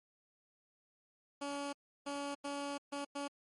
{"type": "tone bursts at uneven times", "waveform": "15% pulse", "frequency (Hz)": 283.7, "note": "C#4", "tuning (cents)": 40, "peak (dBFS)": -32, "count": 5, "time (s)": [[1.41, 1.73], [2.06, 2.35], [2.44, 2.78], [2.92, 3.05], [3.15, 3.28]], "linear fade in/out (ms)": 10, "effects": ["MP3 48 kbps"]}